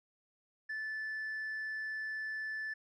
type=tone with tanh clipping; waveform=triangle; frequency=1748 Hz; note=A6; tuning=12 cents flat; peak=-37 dBFS; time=0.69-2.74 s; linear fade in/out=10 ms; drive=6 dB; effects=none